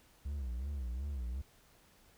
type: tone with vibrato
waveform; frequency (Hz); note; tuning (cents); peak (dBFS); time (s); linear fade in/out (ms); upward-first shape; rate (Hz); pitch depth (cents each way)
triangle; 65.7; C2; +8; -34; 0.25-1.42; 10; sine; 2.7; 180
effects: pink hiss -65 dBFS RMS until 2.17 s